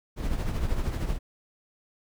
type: noise with tremolo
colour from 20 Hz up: brown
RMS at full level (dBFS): -25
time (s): 0.16-1.19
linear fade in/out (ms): 50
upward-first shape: triangle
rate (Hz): 13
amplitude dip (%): 60
effects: none